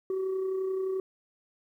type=tone with amplitude modulation; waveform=sine; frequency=379.5 Hz; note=F#4; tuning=44 cents sharp; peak=-24 dBFS; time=0.1-1 s; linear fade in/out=2 ms; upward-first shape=sine; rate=31.5 Hz; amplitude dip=40%; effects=tanh soft clip ceiling -26 dBFS + 11-bit